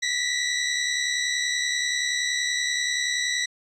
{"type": "tone pair together", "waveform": "20% pulse", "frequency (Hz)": [1923, 1993.5], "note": ["B6", "B6"], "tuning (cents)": [-47, 16], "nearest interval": "minor second", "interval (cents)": 63, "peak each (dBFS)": -21, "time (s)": [0.02, 3.46], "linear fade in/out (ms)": 10, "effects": ["resampled to 24000 Hz"]}